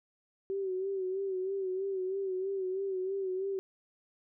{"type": "tone with vibrato", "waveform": "sine", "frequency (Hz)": 381.6, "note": "G4", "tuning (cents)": -47, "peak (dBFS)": -31, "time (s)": [0.5, 3.59], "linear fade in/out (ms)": 0, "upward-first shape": "sine", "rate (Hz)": 3.1, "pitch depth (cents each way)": 58, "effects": []}